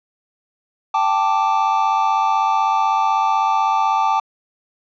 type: chord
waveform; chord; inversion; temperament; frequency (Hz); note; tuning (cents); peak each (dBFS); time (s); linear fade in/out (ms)
triangle; G suspended second; none; equal; 784 / 880 / 1174.7; G5 / A5 / D6; 0 / 0 / 0; -18 / -16 / -18; 0.94-4.2; 5
effects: resampled to 16000 Hz